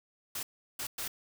white noise bursts at uneven times, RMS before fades -37 dBFS, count 3, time 0.35-0.43 / 0.79-0.87 / 0.98-1.08 s, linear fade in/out 5 ms, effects none

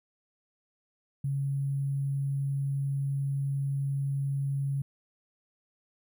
sine tone with sample-and-hold, 138.59 Hz, C#3, in tune, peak -27 dBFS, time 1.24-4.82 s, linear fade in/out 5 ms, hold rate 11025 Hz, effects none

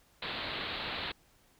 white low-pass noise, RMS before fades -38 dBFS, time 0.22-1.12 s, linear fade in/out 5 ms, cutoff 4300 Hz, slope 96 dB/octave, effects pink hiss -66 dBFS RMS until 1.59 s

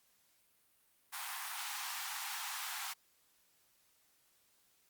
pink high-pass noise, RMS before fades -42 dBFS, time 1.12-2.94 s, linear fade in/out 20 ms, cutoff 760 Hz, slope 96 dB/octave, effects white hiss -72 dBFS RMS until 4.89 s + Opus 48 kbps

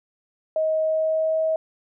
sine tone with pitch glide, 631 to 638 Hz, D#5 to D#5, +24 to +43 cents, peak -19 dBFS, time 0.56-1.56 s, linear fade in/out 2 ms, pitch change +19 cents, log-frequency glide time 0.81-1.4 s, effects none

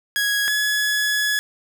sawtooth tone pair in turn, 1661.2 / 1694.1 Hz, G#6 / G#6, 0 / +34 cents, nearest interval unison, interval 34 cents, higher second, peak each -15 dBFS, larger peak neither, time 0.16-0.48 / 0.48-1.39 s, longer second, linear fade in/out 0 ms, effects none

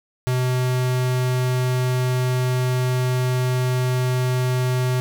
square tone, 126.8 Hz, B2, 46 cents sharp, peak -19 dBFS, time 0.27-5 s, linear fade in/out 0 ms, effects none

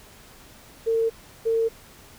sine tone pair in turn, 453.4 / 453.4 Hz, A#4 / A#4, -48 / -48 cents, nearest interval unison, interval 0 cents, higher neither, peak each -19 dBFS, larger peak neither, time 0.86-1.1 / 1.45-1.69 s, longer neither, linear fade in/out 20 ms, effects pink hiss -49 dBFS RMS until 2.18 s

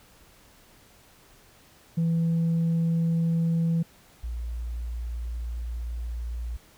sine tone pair in turn, 165.9 / 58.65 Hz, E3 / A#1, +11 / +11 cents, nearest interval octave + tritone, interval 1800 cents, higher first, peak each -19 / -29 dBFS, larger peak first, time 1.97-3.83 / 4.23-6.57 s, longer second, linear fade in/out 10 ms, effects tanh soft clip ceiling -20 dBFS + pink hiss -56 dBFS RMS until 6.77 s

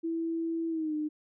sine tone with pitch glide, 329.6 to 304 Hz, E4 to D#4, 0 to -40 cents, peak -29 dBFS, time 0.03-1.09 s, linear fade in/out 20 ms, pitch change -140 cents, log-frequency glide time 0.69-0.94 s, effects none

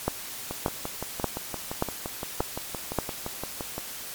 two click trains, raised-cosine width 1 ms, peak -17 / -9 dBFS, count 20 / 6, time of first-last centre 0.51-3.78 / 0.08-2.987 s, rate 5.81 / 1.72 Hz, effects white hiss -38 dBFS RMS until 4.14 s + MP3 96 kbps

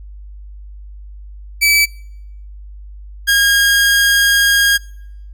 sawtooth tone pair in turn, 2302 / 1627.8 Hz, D7 / G#6, -35 / -35 cents, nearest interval tritone, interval 600 cents, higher first, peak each -6 dBFS, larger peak neither, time 1.61-1.86 / 3.27-4.78 s, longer second, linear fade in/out 20 ms, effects noise-tail reverb RT60 0.8 s tail -26 dB re dry + added 50 Hz sine -31 dBFS peak until 5.33 s

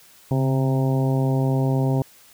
harmonic tone with a mistuned harmonic, 132.3 Hz, C3, 20 cents sharp, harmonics 1 / 2 / 3 / 4 / 5 / 6 / 7, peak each -19 / -25 / -29 / -31 / -33 / -35 / -36 dBFS, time 0.31-2.02 s, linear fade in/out 2 ms, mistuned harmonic 1, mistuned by +46 cents, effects white hiss -51 dBFS RMS until 2.33 s

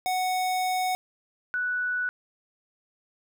square / sine tone pair in turn, 740 / 1480 Hz, F#5 / F#6, 0 / 0 cents, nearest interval octave, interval 1200 cents, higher second, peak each -25 dBFS, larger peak neither, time 0.06-0.95 / 1.54-2.09 s, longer first, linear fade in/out 0 ms, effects none

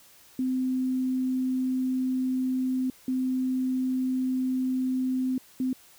sine tone bursts at uneven times, 257.6 Hz, C4, 27 cents flat, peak -24 dBFS, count 3, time 0.39-2.9 / 3.08-5.38 / 5.6-5.73 s, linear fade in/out 2 ms, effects white hiss -55 dBFS RMS until 5.98 s

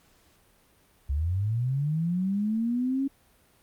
sine linear sweep, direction up, 65.7 to 277.2 Hz, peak -24 dBFS, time 1.09-3.08 s, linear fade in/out 10 ms, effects pink hiss -62 dBFS RMS until 3.62 s + Opus 48 kbps

